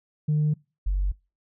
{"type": "tone pair in turn", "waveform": "sine", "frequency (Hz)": [151.1, 47.44], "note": ["D3", "F#1"], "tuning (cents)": [50, 44], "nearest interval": "octave + minor sixth", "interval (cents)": 2006, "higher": "first", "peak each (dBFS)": [-18, -20], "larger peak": "first", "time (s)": [[0.28, 0.54], [0.86, 1.12]], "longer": "neither", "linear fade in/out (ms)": 10, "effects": ["noise-tail reverb RT60 0.3 s tail -25 dB re dry", "tanh soft clip ceiling -17 dBFS"]}